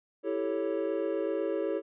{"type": "chord", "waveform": "triangle", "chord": "A dominant seventh", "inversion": "second", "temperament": "equal", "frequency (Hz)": [329.6, 392, 440, 554.4], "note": ["E4", "G4", "A4", "C#5"], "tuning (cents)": [0, 0, 0, 0], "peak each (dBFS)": -32, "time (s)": [0.23, 1.82], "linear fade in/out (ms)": 50, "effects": ["resampled to 8000 Hz"]}